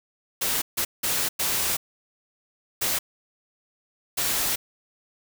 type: noise bursts at uneven times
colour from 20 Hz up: white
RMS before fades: -25 dBFS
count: 6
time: 0.41-0.62 / 0.77-0.85 / 1.03-1.29 / 1.39-1.77 / 2.81-2.99 / 4.17-4.56 s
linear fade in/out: 10 ms
effects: none